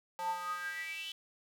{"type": "tone with high-pass filter sweep", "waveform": "square", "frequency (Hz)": 177.4, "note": "F3", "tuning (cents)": 27, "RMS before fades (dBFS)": -39, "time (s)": [0.19, 1.12], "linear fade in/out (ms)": 0, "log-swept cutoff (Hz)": [760, 3200], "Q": 9.7, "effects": []}